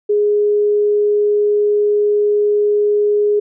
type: tone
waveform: sine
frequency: 415.3 Hz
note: G#4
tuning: in tune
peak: -11 dBFS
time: 0.09-3.4 s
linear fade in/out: 10 ms
effects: none